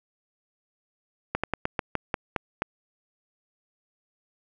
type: slowing click train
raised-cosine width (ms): 0.5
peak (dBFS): -10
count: 9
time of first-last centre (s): 1.35-2.62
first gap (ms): 86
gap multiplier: 1.17
effects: none